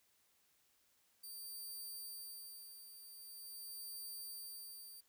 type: tone with tremolo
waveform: 5% pulse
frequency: 4652 Hz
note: D8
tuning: 17 cents flat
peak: -39 dBFS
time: 1.23-5.01 s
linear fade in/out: 10 ms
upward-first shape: sine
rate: 0.44 Hz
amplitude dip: 60%
effects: white hiss -75 dBFS RMS until 5.08 s